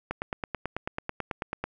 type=click train; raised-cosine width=0.5 ms; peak=-15 dBFS; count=15; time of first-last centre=0.11-1.64 s; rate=9.15 Hz; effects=none